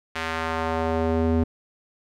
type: tone with band-pass filter sweep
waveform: square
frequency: 81.4 Hz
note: E2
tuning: 21 cents flat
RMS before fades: -24 dBFS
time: 0.15-1.44 s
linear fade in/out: 10 ms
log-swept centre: 2100 to 260 Hz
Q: 0.99
effects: none